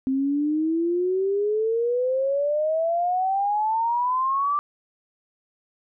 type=exponential sweep; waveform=sine; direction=up; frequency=261.6 to 1181 Hz; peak=-20 dBFS; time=0.07-4.59 s; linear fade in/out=0 ms; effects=none